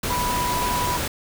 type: tone in noise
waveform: sine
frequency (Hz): 984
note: B5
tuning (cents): -7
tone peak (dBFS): -23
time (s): 0.1-0.97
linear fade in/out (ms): 5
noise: pink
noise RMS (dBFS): -26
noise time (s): 0.03-1.08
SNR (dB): 0
effects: none